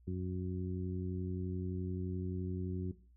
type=harmonic tone; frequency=91.6 Hz; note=F#2; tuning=17 cents flat; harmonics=1 / 2 / 3 / 4; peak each=-38 / -39 / -45 / -44 dBFS; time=0.07-2.92 s; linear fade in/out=10 ms; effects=noise-tail reverb RT60 0.4 s tail -17 dB re dry + added 60 Hz sine -60 dBFS peak until 3.16 s